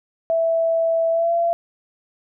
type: tone with pitch glide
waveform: sine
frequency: 659 to 679.5 Hz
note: E5 to F5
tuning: -1 to -48 cents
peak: -16 dBFS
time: 0.3-1.53 s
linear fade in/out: 0 ms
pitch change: +53 cents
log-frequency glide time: 1.11-1.33 s
effects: none